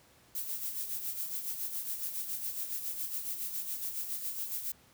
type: noise with tremolo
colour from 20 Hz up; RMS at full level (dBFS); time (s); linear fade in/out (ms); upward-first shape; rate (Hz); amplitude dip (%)
violet; -35; 0.35-4.72; 2; sine; 7.2; 55
effects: pink hiss -62 dBFS RMS until 4.93 s + high-pass 60 Hz 12 dB/octave